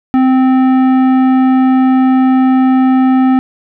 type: tone with tanh clipping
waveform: sine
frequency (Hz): 260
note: C4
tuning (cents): -11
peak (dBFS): -8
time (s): 0.14-3.39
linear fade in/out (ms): 0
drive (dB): 13
effects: none